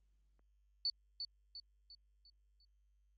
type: tone with echo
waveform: sine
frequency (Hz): 4485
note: C#8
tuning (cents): +19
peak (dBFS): -33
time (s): 0.85-0.9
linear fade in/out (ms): 2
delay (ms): 350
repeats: 5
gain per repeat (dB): -7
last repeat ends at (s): 2.65
effects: added 50 Hz sine -70 dBFS peak until 3.17 s + Opus 24 kbps